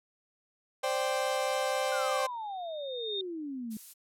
35% pulse chord, C suspended second, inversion none, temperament equal, 523.3 / 587.3 / 784 Hz, C5 / D5 / G5, 0 / 0 / 0 cents, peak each -30 / -32 / -32 dBFS, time 0.83-2.27 s, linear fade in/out 10 ms
sine exponential sweep, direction down, 1487 to 210 Hz, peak -35 dBFS, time 1.92-3.77 s, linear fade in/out 2 ms
sine tone with exponential growth, 3667 Hz, A#7, 29 cents flat, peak -31 dBFS, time 2.06-3.21 s, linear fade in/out 2 ms, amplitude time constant 250 ms
violet noise, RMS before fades -44 dBFS, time 3.7-3.94 s, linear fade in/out 20 ms
effects low-pass 12000 Hz 12 dB/octave

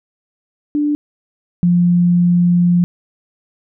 sine tone pair in turn, 294.8 / 175.29 Hz, D4 / F3, +7 / +7 cents, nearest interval major sixth, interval 900 cents, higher first, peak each -13 / -9 dBFS, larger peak second, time 0.75-0.95 / 1.63-2.84 s, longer second, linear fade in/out 0 ms, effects none

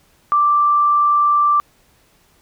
sine tone, 1174.7 Hz, D6, in tune, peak -11 dBFS, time 0.32-1.6 s, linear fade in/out 0 ms, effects pink hiss -56 dBFS RMS until 2.41 s

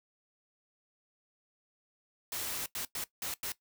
white noise bursts at uneven times, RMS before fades -37 dBFS, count 5, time 2.32-2.66 / 2.75-2.85 / 2.95-3.04 / 3.22-3.34 / 3.43-3.52 s, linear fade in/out 2 ms, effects noise-tail reverb RT60 0.1 s tail -17 dB re dry

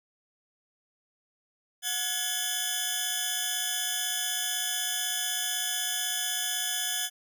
15% pulse tone cluster, 729 / 1694 / 3074 / 3444 Hz, F#5 / G#6 / G7 / A7, -26 / +34 / -35 / -38 cents, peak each -34 / -28 / -26 / -25 dBFS, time 1.82-7.1 s, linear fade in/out 50 ms, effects none

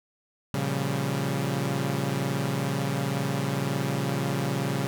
sawtooth chord, G half-diminished seventh, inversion first, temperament equal, 116.54 / 138.59 / 174.61 / 196 Hz, Bb2 / Db3 / F3 / G3, 0 / 0 / 0 / 0 cents, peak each -30 / -24 / -30 / -29 dBFS, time 0.54-4.87 s, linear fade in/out 0 ms, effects none

